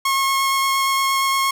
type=tone with vibrato; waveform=sawtooth; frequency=1085 Hz; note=C#6; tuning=37 cents flat; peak=-13 dBFS; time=0.05-1.51 s; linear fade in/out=5 ms; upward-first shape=sine; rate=8.6 Hz; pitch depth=8 cents each way; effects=none